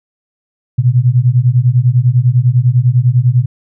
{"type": "beating tone pair", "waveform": "sine", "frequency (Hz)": [119.1, 129.1], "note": ["A#2", "C3"], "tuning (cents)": [38, -23], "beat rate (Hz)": 10, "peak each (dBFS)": -10, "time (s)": [0.78, 3.46], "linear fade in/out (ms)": 10, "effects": []}